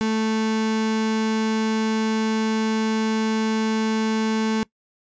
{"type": "tone", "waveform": "35% pulse", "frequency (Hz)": 220, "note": "A3", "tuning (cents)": 0, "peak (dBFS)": -18, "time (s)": [0.01, 4.63], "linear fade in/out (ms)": 0, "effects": ["noise-tail reverb RT60 0.1 s tail -22 dB re dry", "resampled to 16000 Hz"]}